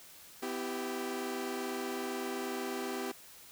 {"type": "chord", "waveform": "sawtooth", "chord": "E minor", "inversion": "second", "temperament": "equal with one note detuned", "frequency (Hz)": [252, 329.6, 392], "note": ["B3", "E4", "G4"], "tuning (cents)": [35, 0, 0], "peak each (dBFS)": [-36, -39, -34], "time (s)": [0.42, 3.12], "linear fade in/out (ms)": 10, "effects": ["white hiss -54 dBFS RMS until 3.51 s"]}